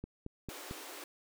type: click train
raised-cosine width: 3 ms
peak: -28 dBFS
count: 4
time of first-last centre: 0.04-0.711 s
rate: 4.47 Hz
type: high-pass noise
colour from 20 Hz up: pink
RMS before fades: -47 dBFS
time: 0.49-1.04 s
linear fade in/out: 2 ms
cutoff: 280 Hz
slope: 96 dB/octave
effects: none